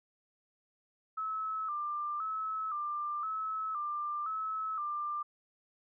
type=tone with vibrato; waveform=sine; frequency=1242 Hz; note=D#6; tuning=3 cents flat; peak=-33 dBFS; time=1.17-5.23 s; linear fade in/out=10 ms; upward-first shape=square; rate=0.97 Hz; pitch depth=74 cents each way; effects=none